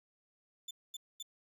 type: tone bursts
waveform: 30% pulse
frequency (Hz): 3520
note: A7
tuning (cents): 0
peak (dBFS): -39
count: 3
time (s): 0.68-1.227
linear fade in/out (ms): 5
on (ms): 29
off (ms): 230
effects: none